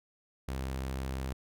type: tone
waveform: sawtooth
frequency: 66 Hz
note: C2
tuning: 16 cents sharp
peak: -30 dBFS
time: 0.48-1.33 s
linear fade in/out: 5 ms
effects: none

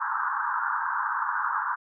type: band-pass noise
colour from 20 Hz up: pink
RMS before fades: -28 dBFS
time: 0-1.76 s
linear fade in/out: 20 ms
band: 880 to 1600 Hz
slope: 96 dB/octave
effects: none

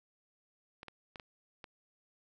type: clicks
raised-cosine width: 0.3 ms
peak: -30 dBFS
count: 5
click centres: 0.831 / 0.883 / 1.158 / 1.198 / 1.642 s
effects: none

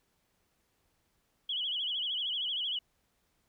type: tone with vibrato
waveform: sine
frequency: 3136 Hz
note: G7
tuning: in tune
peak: -31 dBFS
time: 1.49-2.79 s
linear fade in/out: 5 ms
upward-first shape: sine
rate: 13 Hz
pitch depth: 130 cents each way
effects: pink hiss -75 dBFS RMS until 3.48 s

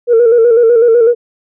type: tone with vibrato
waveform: sine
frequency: 466.2 Hz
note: A#4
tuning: in tune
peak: -3 dBFS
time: 0.07-1.15 s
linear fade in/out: 50 ms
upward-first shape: square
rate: 8 Hz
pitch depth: 54 cents each way
effects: tanh soft clip ceiling -1 dBFS

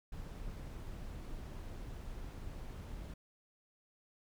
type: noise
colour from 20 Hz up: brown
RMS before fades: -45 dBFS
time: 0.12-3.14 s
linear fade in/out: 5 ms
effects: none

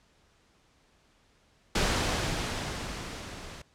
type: noise with level ramp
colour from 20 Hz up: pink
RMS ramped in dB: -25 to -44 dBFS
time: 1.75-3.62 s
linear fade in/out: 5 ms
effects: pink hiss -65 dBFS RMS until 3.74 s + low-pass 7000 Hz 12 dB/octave

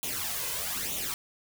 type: noise with flanger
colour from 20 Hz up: white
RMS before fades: -33 dBFS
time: 0.03-1.14 s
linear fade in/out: 0 ms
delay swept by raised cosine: 0.3 to 2 ms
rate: 1.1 Hz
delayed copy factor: +0.7
effects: none

